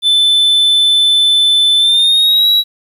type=tone with pitch glide; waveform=triangle; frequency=3520 to 3883 Hz; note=A7 to B7; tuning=0 to -30 cents; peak=-6 dBFS; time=0.02-2.64 s; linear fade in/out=50 ms; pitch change=+170 cents; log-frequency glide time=1.78-2.48 s; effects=8-bit